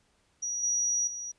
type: tone with level steps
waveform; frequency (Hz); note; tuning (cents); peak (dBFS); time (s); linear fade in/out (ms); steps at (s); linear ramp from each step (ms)
sine; 5790; F#8; -38; -30 / -25 / -35; 0.42-1.32; 10; 0.63 / 1.07; 5
effects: pink hiss -69 dBFS RMS until 1.38 s + resampled to 22050 Hz